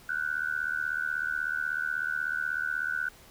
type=tone with amplitude modulation; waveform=sine; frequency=1491 Hz; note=F#6; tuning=13 cents sharp; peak=-24 dBFS; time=0.09-3.09 s; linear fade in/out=5 ms; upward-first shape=sine; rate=76.3 Hz; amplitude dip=95%; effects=pink hiss -54 dBFS RMS until 3.3 s